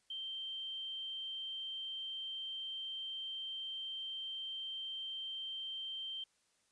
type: tone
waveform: sine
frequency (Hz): 3136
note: G7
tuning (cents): 0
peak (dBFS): -40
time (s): 0.1-6.24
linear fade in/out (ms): 5
effects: white hiss -75 dBFS RMS until 6.71 s + resampled to 22050 Hz